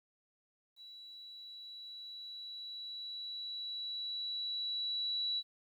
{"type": "tone with level ramp", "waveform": "sine", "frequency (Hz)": 3927, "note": "B7", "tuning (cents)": -11, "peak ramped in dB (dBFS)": [-50, -32], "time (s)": [0.76, 5.43], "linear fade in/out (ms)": 50, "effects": ["12-bit"]}